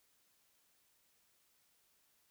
silence, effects white hiss -74 dBFS RMS until 2.3 s

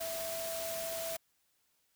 sine tone in noise, 659.3 Hz, E5, in tune, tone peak -38 dBFS, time 0-1.17 s, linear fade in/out 10 ms, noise white, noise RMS -41 dBFS, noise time 0-1.17 s, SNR 0 dB, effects white hiss -75 dBFS RMS until 1.95 s

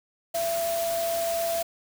sine tone in noise, 672 Hz, E5, 33 cents sharp, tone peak -25 dBFS, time 0.34-1.63 s, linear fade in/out 10 ms, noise white, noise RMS -34 dBFS, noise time 0.34-1.63 s, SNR +6 dB, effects none

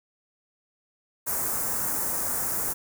white band-stop noise, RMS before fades -28 dBFS, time 1.26-2.74 s, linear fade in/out 20 ms, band 1600 to 6900 Hz, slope 24 dB/octave, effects none

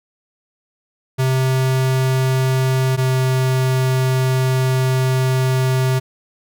square tone pair in turn, 130.81 / 130.08 Hz, C3 / C3, 0 / -10 cents, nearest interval unison, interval 10 cents, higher first, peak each -15 dBFS, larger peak neither, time 1.18-2.97 / 2.97-6 s, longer second, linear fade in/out 20 ms, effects none

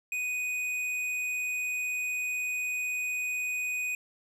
sine tone with tanh clipping, 2489 Hz, D#7, in tune, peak -31 dBFS, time 0.12-3.95 s, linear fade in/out 2 ms, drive 11 dB, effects none

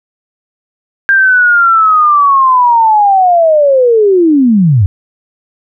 sine linear sweep, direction down, 1600 to 87 Hz, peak -4 dBFS, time 1.09-4.86 s, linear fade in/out 0 ms, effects none

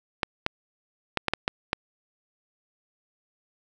clicks, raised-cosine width 0.3 ms, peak -7 dBFS, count 7, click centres 0.232 / 0.464 / 1.173 / 1.283 / 1.336 / 1.479 / 1.731 s, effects none

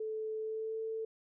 sine tone with pitch glide, 436.4 to 444.3 Hz, A4 to A4, -14 to +17 cents, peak -35 dBFS, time 0-1.05 s, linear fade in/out 5 ms, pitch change +31 cents, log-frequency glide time 0.38-0.81 s, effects none

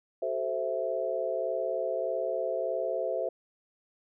sine chord, F# half-diminished seventh, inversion none, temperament equal with one note detuned, 378.4 / 440 / 523.3 / 659.3 Hz, F#4 / A4 / C5 / E5, +39 / 0 / 0 / 0 cents, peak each -37 / -36 / -32 / -32 dBFS, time 0.22-3.29 s, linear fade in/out 5 ms, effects none

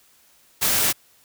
white noise, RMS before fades -20 dBFS, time 0.61-0.93 s, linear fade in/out 20 ms, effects white hiss -57 dBFS RMS until 1.24 s

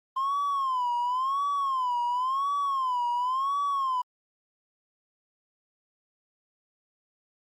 triangle tone with vibrato, 1046.5 Hz, C6, in tune, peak -22 dBFS, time 0.16-4.02 s, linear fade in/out 10 ms, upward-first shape sine, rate 0.94 Hz, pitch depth 150 cents each way, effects tanh soft clip ceiling -20 dBFS + Opus 24 kbps

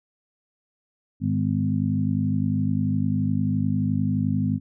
harmonic tone with a mistuned harmonic, 51.5 Hz, G#1, 14 cents flat, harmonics 2 / 3 / 4 / 5, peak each -26 / -26 / -26 / -26 dBFS, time 1.2-4.6 s, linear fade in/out 50 ms, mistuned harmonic 5, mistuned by -22 cents, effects none

